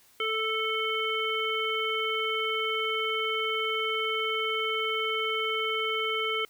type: harmonic tone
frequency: 440 Hz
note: A4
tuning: in tune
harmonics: 1 / 3 / 5 / 7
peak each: -32 / -32 / -32 / -32 dBFS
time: 0.2-6.45 s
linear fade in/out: 2 ms
effects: white hiss -60 dBFS RMS until 6.49 s